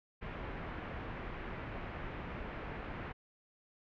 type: low-pass noise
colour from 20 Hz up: pink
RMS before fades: -43 dBFS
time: 0.21-3.13 s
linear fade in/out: 20 ms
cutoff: 2400 Hz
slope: 24 dB/octave
effects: none